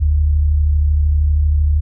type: tone pair together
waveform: sine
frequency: 41.98 / 74.8 Hz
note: E1 / D2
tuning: +32 / +32 cents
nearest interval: minor seventh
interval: 1000 cents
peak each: -20 / -11 dBFS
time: 0-1.81 s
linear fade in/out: 20 ms
effects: none